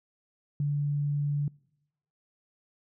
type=tone; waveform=sine; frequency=144.8 Hz; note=D3; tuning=24 cents flat; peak=-25 dBFS; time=0.6-1.48 s; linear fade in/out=2 ms; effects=noise-tail reverb RT60 0.9 s tail -26 dB re dry